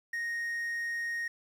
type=tone; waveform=triangle; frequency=1864.7 Hz; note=A#6; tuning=in tune; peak=-30 dBFS; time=0.13-1.28 s; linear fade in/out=5 ms; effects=10-bit